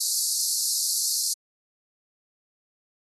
pink high-pass noise, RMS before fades -25 dBFS, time 0-1.34 s, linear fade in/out 10 ms, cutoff 4200 Hz, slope 96 dB/octave, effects AAC 32 kbps

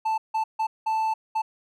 triangle tone bursts at uneven times, 881 Hz, A5, 2 cents sharp, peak -20 dBFS, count 5, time 0.05-0.18 / 0.34-0.44 / 0.59-0.67 / 0.86-1.14 / 1.35-1.42 s, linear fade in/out 10 ms, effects none

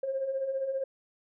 sine beating tone pair, 523.3 / 538.3 Hz, C5 / C5, 0 / +49 cents, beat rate 15 Hz, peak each -37 / -29 dBFS, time 0.03-0.84 s, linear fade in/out 5 ms, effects tanh soft clip ceiling -22 dBFS

